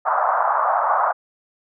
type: band-pass noise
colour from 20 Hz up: white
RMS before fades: -19 dBFS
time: 0.05-1.13 s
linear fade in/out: 20 ms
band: 640 to 1300 Hz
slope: 48 dB/octave
effects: none